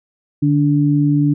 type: tone pair together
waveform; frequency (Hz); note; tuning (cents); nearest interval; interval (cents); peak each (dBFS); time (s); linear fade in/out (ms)
sine; 147.71 / 290; D3 / D4; +10 / -22; octave; 1168; -14; 0.42-1.34; 10
effects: none